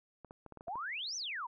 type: clicks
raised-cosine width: 1 ms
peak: -35 dBFS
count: 8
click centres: 0.247 / 0.309 / 0.463 / 0.523 / 0.573 / 0.609 / 0.682 / 0.756 s
type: exponential two-way sweep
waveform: sine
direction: up then down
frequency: 636 to 6272 to 894 Hz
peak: -37 dBFS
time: 0.67-1.47 s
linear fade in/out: 10 ms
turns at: 1.16 s
effects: none